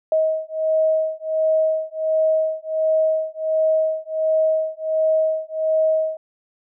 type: beating tone pair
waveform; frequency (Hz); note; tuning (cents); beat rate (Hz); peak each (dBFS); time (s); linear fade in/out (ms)
sine; 632 / 633.4; D#5 / D#5; +27 / +31; 1.4; -20; 0.12-6.17; 2
effects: none